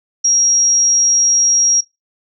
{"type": "tone", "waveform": "sine", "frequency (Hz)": 5640, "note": "F8", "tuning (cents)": 16, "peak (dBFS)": -10, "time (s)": [0.24, 1.81], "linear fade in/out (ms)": 10, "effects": ["noise-tail reverb RT60 0.2 s tail -18 dB re dry"]}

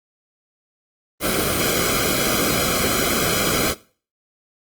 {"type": "noise with comb filter", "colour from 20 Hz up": "pink", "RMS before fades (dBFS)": -20, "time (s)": [1.2, 3.75], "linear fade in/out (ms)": 50, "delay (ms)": 1.1, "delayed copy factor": -0.9, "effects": ["noise-tail reverb RT60 0.4 s tail -19 dB re dry", "Opus 32 kbps"]}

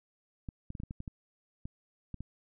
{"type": "clicks", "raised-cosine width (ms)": 5, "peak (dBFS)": -27, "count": 11, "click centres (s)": [0.488, 0.704, 0.752, 0.801, 0.835, 0.909, 1.004, 1.078, 1.655, 2.143, 2.206], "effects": []}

